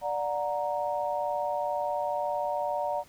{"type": "chord", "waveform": "sine", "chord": "D augmented", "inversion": "none", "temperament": "equal with one note detuned", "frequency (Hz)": [587.3, 729.4, 932.3], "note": ["D5", "F#5", "A#5"], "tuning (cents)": [0, -25, 0], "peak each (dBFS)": [-31, -32, -32], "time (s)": [0.01, 3.04], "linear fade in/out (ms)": 50, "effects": ["pink hiss -57 dBFS RMS until 3.08 s"]}